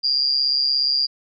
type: tone with amplitude modulation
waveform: sine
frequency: 4780 Hz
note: D8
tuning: 30 cents sharp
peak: -13 dBFS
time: 0.03-1.07 s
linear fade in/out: 20 ms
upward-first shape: sine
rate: 137 Hz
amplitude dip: 85%
effects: none